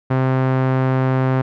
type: tone with low-pass filter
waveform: sawtooth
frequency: 130.81 Hz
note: C3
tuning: in tune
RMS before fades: -17 dBFS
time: 0.1-1.42 s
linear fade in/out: 10 ms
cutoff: 1500 Hz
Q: 0.95
effects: none